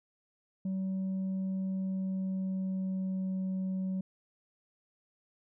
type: tone with pitch glide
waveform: sine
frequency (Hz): 190 to 188.36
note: F#3 to F#3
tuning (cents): +46 to +31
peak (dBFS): -28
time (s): 0.65-4.01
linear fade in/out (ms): 5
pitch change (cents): -15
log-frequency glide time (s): 1.69-3.42
effects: tanh soft clip ceiling -30 dBFS